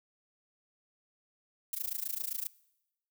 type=noise with amplitude modulation; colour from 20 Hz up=violet; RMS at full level=-33 dBFS; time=1.73-2.47 s; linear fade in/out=0 ms; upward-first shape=sine; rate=27.6 Hz; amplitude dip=95%; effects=noise-tail reverb RT60 0.9 s tail -22 dB re dry